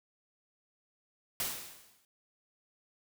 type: noise with exponential decay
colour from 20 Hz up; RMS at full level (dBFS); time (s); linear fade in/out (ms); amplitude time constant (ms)
white; -32; 1.4-2.05; 1; 140
effects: none

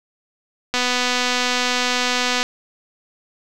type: click train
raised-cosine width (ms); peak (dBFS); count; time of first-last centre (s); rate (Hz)
0.2; -3; 420; 0.74-2.43; 248
effects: none

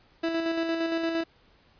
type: tone with tremolo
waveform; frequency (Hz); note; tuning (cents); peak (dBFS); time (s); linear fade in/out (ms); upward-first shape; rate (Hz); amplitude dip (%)
30% pulse; 330; E4; +2; -22; 0.23-1.24; 10; square; 8.7; 35
effects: pink hiss -61 dBFS RMS until 1.79 s + resampled to 11025 Hz

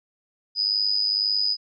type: tone with amplitude modulation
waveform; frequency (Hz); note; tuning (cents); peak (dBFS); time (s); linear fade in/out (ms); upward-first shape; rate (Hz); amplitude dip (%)
sine; 4978; D#8; 0; -17; 0.55-1.57; 50; sine; 102; 70
effects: none

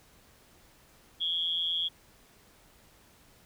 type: tone with amplitude modulation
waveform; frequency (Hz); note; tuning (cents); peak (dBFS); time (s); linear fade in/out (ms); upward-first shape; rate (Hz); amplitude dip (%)
sine; 3322; G#7; 0; -24; 1.2-1.89; 20; sine; 168; 80
effects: pink hiss -60 dBFS RMS until 3.45 s

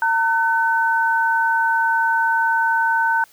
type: tone pair together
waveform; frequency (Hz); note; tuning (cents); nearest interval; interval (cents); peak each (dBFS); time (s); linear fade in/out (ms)
sine; 910.3 / 1514; A#5 / F#6; -41 / +39; major sixth; 880; -18; 0.02-3.24; 2
effects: white hiss -52 dBFS RMS until 3.32 s

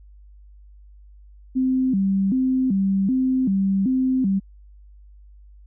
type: tone with vibrato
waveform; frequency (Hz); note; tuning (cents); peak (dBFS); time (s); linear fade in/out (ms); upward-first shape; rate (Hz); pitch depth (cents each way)
sine; 224.6; A3; +36; -17; 1.55-4.4; 20; square; 1.3; 250
effects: added 50 Hz sine -44 dBFS peak until 5.66 s

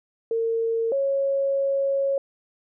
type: tone pair in turn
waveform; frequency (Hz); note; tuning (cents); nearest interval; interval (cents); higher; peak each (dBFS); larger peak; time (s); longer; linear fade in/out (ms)
sine; 455.7 / 550; A#4 / C#5; -39 / -14; minor third; 325; second; -21 / -20; second; 0.31-0.92 / 0.92-2.18; second; 2
effects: none

